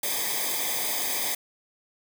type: noise with comb filter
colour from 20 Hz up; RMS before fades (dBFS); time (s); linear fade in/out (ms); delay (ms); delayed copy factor
white; -28; 0.03-1.35; 5; 0.71; -1
effects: none